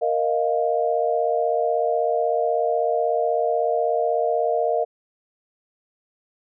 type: chord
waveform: sine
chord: Bb suspended fourth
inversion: none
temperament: equal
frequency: 466.2 / 622.3 / 698.5 Hz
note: Bb4 / Eb5 / F5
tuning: 0 / 0 / 0 cents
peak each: -23 dBFS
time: 0.01-4.85 s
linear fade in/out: 20 ms
effects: none